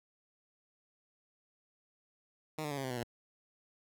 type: tone with pitch steps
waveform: 10% pulse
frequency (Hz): 155.56 / 148.62 / 141.99 / 135.66 / 129.61 / 123.83 / 118.3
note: D#3 / D3 / C#3 / C#3 / C3 / B2 / A#2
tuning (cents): 0 / +21 / +42 / -37 / -16 / +5 / +26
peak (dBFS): -28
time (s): 2.58-3.035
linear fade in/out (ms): 5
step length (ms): 65
effects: none